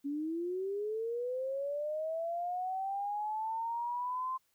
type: linear sweep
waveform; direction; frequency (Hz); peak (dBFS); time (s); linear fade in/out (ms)
sine; up; 277.2 to 1046.5; -33; 0.04-4.38; 20
effects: white hiss -75 dBFS RMS until 4.54 s